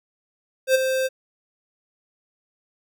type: tone with ADSR envelope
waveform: square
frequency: 523.3 Hz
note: C5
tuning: in tune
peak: -13 dBFS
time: 0.67-1.09 s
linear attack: 78 ms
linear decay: 16 ms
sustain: -8 dB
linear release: 31 ms
effects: none